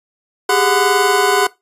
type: tone cluster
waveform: square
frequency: 394.2 / 415.5 / 732 / 1013 / 1485 Hz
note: G4 / G#4 / F#5 / B5 / F#6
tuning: +10 / +1 / -19 / +44 / +6 cents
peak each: -19 dBFS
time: 0.49-1.47 s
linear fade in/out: 5 ms
effects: noise-tail reverb RT60 0.2 s tail -20 dB re dry + resampled to 32000 Hz